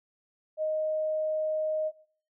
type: tone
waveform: sine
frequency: 622.3 Hz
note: D#5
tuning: in tune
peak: -26 dBFS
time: 0.57-1.92 s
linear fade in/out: 50 ms
effects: noise-tail reverb RT60 0.5 s tail -19 dB re dry